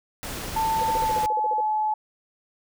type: noise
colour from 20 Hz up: pink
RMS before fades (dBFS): -33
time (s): 0.23-1.26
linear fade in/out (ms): 0
type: tone with pitch glide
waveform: sine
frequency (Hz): 888 to 858.2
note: A5 to A5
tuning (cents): +16 to -43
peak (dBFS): -21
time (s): 0.56-1.94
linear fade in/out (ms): 5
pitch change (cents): -59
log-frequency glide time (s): 1.01-1.21
type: tone bursts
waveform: sine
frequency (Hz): 502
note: B4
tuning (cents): +28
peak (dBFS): -28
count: 12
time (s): 0.81-1.605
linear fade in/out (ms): 2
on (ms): 25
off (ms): 45
effects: none